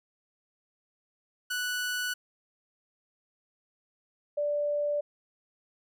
sawtooth / sine tone pair in turn, 1480 / 585.9 Hz, F#6 / D5, 0 / -4 cents, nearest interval octave + major third, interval 1604 cents, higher first, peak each -26 dBFS, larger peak neither, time 1.5-2.14 / 4.37-5.01 s, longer neither, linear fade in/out 10 ms, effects none

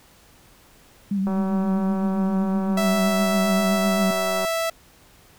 sine tone with vibrato, 196 Hz, G3, in tune, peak -20 dBFS, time 1.11-4.11 s, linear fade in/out 5 ms, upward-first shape sine, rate 7.7 Hz, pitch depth 51 cents each way
click train, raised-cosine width 1 ms, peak -18 dBFS, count 605, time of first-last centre 1.27-4.449 s, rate 190 Hz
sawtooth tone, 659.3 Hz, E5, in tune, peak -18 dBFS, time 2.77-4.7 s, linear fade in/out 5 ms
effects pink hiss -53 dBFS RMS until 5.38 s

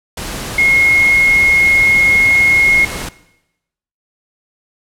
sine tone in noise, 2157 Hz, C#7, 48 cents flat, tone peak -8 dBFS, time 0.58-2.85 s, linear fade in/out 5 ms, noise pink, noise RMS -24 dBFS, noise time 0.17-3.09 s, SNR +13 dB, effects noise-tail reverb RT60 0.9 s tail -18 dB re dry + low-pass 12000 Hz 12 dB/octave

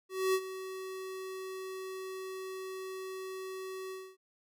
square tone with ADSR envelope, 377.9 Hz, F#4, 37 cents sharp, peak -26 dBFS, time 0.09-4.17 s, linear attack 250 ms, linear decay 59 ms, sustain -14 dB, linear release 260 ms, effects none

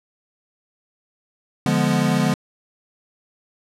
square chord, D diminished seventh, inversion none, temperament equal, 146.83 / 174.61 / 207.7 / 246.9 Hz, D3 / F3 / Ab3 / Cb4, 0 / 0 / 0 / 0 cents, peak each -23 dBFS, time 1.66-2.34 s, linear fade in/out 2 ms, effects low-pass 11000 Hz 12 dB/octave

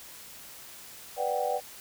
sine chord, G major seventh, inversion first, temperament equal, 493.9 / 587.3 / 740 / 784 Hz, B4 / D5 / F#5 / G5, 0 / 0 / 0 / 0 cents, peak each -32 dBFS, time 1.16-1.61 s, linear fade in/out 50 ms, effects white hiss -47 dBFS RMS until 1.8 s

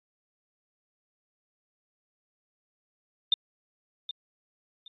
sine tone with echo, 3608 Hz, A7, 43 cents sharp, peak -19 dBFS, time 3.32-3.34 s, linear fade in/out 2 ms, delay 770 ms, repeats 2, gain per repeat -13 dB, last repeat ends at 4.88 s, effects Opus 48 kbps

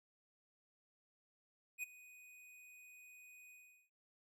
square tone with ADSR envelope, 2489 Hz, D#7, in tune, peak -39 dBFS, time 1.78-3.9 s, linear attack 51 ms, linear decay 14 ms, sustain -19 dB, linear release 390 ms, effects none

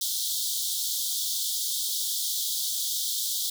pink high-pass noise, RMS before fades -29 dBFS, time 0.01-3.5 s, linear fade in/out 5 ms, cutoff 3300 Hz, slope 96 dB/octave, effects none

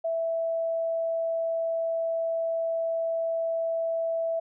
sine tone, 659.3 Hz, E5, in tune, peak -25 dBFS, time 0.04-4.4 s, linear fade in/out 10 ms, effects none

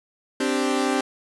sawtooth chord, C suspended second, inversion none, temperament equal, 261.6 / 293.7 / 392 Hz, C4 / D4 / G4, 0 / 0 / 0 cents, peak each -20 / -22 / -22 dBFS, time 0.4-1.01 s, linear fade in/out 5 ms, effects resampled to 24000 Hz

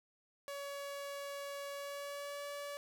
sawtooth tone with pitch glide, 564 to 573.5 Hz, C#5 to D5, +30 to -41 cents, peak -38 dBFS, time 0.48-2.77 s, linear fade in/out 0 ms, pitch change +29 cents, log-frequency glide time 1.72-2.47 s, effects none

